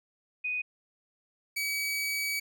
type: tone pair in turn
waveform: sine / sawtooth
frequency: 2489 / 2277 Hz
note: D#7 / C#7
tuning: 0 / +46 cents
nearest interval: major second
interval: 154 cents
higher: first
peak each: -29 / -26 dBFS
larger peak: second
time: 0.44-0.62 / 1.56-2.4 s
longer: second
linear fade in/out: 10 ms
effects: none